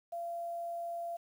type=tone with quantisation; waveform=sine; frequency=684 Hz; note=F5; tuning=36 cents flat; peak=-36 dBFS; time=0.12-1.17 s; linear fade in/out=10 ms; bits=10; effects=none